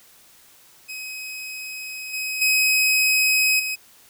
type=tone with level steps; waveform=sawtooth; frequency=2535 Hz; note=D#7; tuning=32 cents sharp; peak=-28 / -22 / -13 / -21 dBFS; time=0.88-3.76 s; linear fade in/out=20 ms; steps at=2.13 / 2.41 / 3.59 s; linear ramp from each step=10 ms; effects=white hiss -52 dBFS RMS until 4.09 s